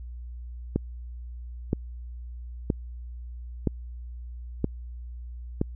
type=click train; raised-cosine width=3 ms; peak=-10 dBFS; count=6; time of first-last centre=0.76-5.614 s; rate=1.03 Hz; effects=added 60 Hz sine -36 dBFS peak until 5.75 s